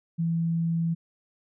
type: tone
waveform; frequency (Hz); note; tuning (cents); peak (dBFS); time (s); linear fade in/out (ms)
sine; 166.2; E3; +15; -23; 0.18-0.95; 20
effects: none